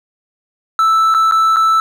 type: tone with dropouts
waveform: triangle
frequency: 1318.5 Hz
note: E6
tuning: in tune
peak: -7 dBFS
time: 0.79-1.8 s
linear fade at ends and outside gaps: 1 ms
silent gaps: 1.141-1.147 / 1.312-1.321 / 1.561-1.567 s
effects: 8-bit